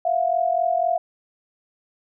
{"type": "tone pair together", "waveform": "sine", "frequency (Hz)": [670, 714], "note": ["E5", "F5"], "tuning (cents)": [28, 38], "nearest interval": "minor second", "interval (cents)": 110, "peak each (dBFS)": -21, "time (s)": [0.05, 0.98], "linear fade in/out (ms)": 5, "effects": []}